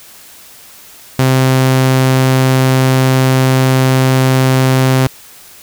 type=tone; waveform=sawtooth; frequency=130.81 Hz; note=C3; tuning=in tune; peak=-4 dBFS; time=1.19-5.07 s; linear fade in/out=2 ms; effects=white hiss -38 dBFS RMS until 5.62 s